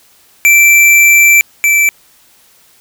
square tone pair in turn, 2340 / 2328 Hz, D7 / D7, -7 / -16 cents, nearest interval unison, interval 9 cents, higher first, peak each -4 / -7 dBFS, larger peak first, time 0.45-1.41 / 1.64-1.89 s, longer first, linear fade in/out 0 ms, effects white hiss -47 dBFS RMS until 2.8 s

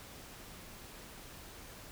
silence, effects pink hiss -51 dBFS RMS until 1.91 s

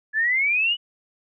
sine exponential sweep, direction up, 1700 to 2979 Hz, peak -18 dBFS, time 0.13-0.77 s, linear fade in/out 50 ms, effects none

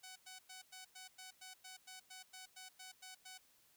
5% pulse tone bursts, 750 Hz, F#5, 23 cents sharp, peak -40 dBFS, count 15, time 0.03-3.38 s, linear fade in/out 10 ms, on 130 ms, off 100 ms, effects white hiss -71 dBFS RMS until 3.76 s

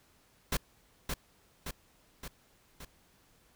pink noise with echo, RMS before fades -30 dBFS, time 0.52-0.57 s, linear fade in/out 5 ms, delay 570 ms, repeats 4, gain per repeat -4 dB, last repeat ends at 2.85 s, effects pink hiss -66 dBFS RMS until 3.55 s

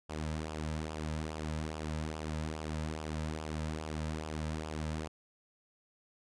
sawtooth tone with flanger, 77.78 Hz, D#2, in tune, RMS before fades -38 dBFS, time 0.09-5.08 s, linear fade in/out 10 ms, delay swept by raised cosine 0.48 to 2.78 ms, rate 2.4 Hz, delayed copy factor -0.6, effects resampled to 22050 Hz

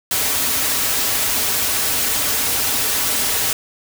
white noise with comb filter, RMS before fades -19 dBFS, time 0.11-3.53 s, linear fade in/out 2 ms, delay 5.7 ms, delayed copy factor -0.55, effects none

